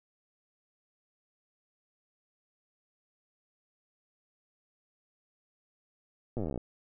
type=slowing click train; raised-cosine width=2 ms; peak=-22 dBFS; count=18; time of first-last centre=6.37-6.577 s; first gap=8 ms; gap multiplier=1.05; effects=none